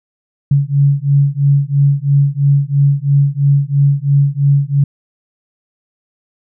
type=beating tone pair; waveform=sine; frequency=139.5 / 142.5 Hz; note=C#3 / C#3; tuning=+11 / +48 cents; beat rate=3 Hz; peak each=-12 dBFS; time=0.51-4.84 s; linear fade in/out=5 ms; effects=none